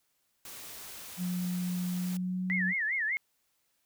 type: noise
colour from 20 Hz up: white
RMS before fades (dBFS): -45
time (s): 0.45-2.17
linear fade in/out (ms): 2
type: tone with pitch glide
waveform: sine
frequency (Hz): 179.5 to 184.44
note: F3 to F#3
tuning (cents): +48 to -5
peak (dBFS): -30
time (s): 1.17-2.74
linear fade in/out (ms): 50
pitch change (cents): +47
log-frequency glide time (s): 1.89-2.47
type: tone with vibrato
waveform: sine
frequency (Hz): 1925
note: B6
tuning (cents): -45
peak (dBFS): -28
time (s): 2.5-3.17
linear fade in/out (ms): 0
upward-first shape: sine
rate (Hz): 5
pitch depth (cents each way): 210
effects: white hiss -75 dBFS RMS until 3.85 s